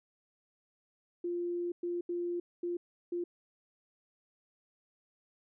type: tone bursts at uneven times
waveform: sine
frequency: 348.7 Hz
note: F4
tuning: 3 cents flat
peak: -32 dBFS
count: 5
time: 1.24-1.72 / 1.83-2.01 / 2.09-2.4 / 2.63-2.77 / 3.12-3.24 s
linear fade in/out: 5 ms
effects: none